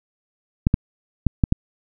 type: clicks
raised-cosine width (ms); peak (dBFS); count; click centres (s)
5; -3; 5; 0.669 / 0.741 / 1.267 / 1.438 / 1.524
effects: none